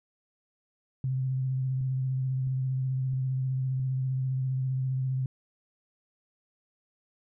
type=tone with vibrato; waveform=sine; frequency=130.81 Hz; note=C3; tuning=in tune; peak=-26 dBFS; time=1.04-5.26 s; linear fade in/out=2 ms; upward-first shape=triangle; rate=15 Hz; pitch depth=29 cents each way
type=click train; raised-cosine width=5 ms; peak=-34 dBFS; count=4; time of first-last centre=1.81-3.797 s; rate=1.51 Hz
effects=none